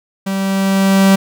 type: tone with level ramp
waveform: 45% pulse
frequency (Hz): 193.9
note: G3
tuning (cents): -19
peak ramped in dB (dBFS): -17 to -6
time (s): 0.26-1.16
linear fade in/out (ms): 10
effects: none